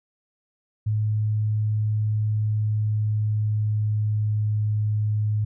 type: tone with pitch glide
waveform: sine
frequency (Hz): 107.1 to 106.18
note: A2 to G#2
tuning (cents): -46 to +39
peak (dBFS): -20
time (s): 0.86-5.45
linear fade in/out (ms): 10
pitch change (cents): -15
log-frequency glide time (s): 2.35-4.66
effects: none